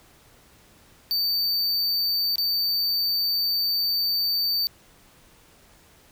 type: tone with dropouts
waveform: square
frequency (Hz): 4589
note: D8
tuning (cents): -41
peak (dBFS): -22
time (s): 1.11-4.67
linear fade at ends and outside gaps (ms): 0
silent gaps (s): 2.357-2.382
effects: pink hiss -55 dBFS RMS until 6.11 s